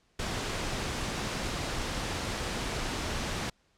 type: noise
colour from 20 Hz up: pink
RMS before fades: -33 dBFS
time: 0.19-3.5 s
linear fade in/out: 5 ms
effects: pink hiss -69 dBFS RMS until 3.77 s + low-pass 7000 Hz 12 dB/octave